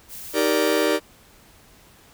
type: noise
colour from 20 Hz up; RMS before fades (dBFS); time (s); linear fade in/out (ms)
blue; -37; 0.08-0.88; 50
type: chord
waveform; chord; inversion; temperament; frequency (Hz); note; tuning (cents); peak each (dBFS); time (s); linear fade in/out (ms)
45% pulse; Eb major seventh; none; just; 311.1 / 388.9 / 466.7 / 583.4; Eb4 / G4 / Bb4 / D5; 0 / -14 / +2 / -12; -24; 0.33-1; 50
effects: pink hiss -52 dBFS RMS until 2.13 s